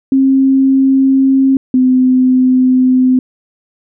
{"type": "tone pair in turn", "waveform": "sine", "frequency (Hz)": [267.8, 255.9], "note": ["C4", "C4"], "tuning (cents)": [40, -38], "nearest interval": "minor second", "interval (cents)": 78, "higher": "first", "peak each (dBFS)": -6, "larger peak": "neither", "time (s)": [[0.12, 1.57], [1.74, 3.19]], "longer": "neither", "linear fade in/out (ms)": 2, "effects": []}